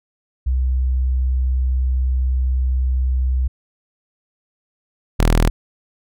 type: tone pair in turn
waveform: sine / sawtooth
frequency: 64 / 40.32 Hz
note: C2 / E1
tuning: -38 / -38 cents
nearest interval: minor sixth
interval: 800 cents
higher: first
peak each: -15 / -8 dBFS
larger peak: second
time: 0.46-3.48 / 5.19-5.5 s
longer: first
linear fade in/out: 10 ms
effects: none